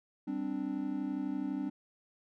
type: chord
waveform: triangle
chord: G suspended fourth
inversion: none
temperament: equal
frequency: 196 / 261.6 / 293.7 Hz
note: G3 / C4 / D4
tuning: 0 / 0 / 0 cents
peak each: -38 / -35 / -34 dBFS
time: 0.27-1.7 s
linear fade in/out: 10 ms
effects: none